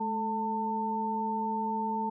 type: tone cluster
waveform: sine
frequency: 214.6 / 439.4 / 896 Hz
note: A3 / A4 / A5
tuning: -43 / -2 / +31 cents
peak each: -34 / -39 / -30 dBFS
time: 0-2.1 s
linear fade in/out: 10 ms
effects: none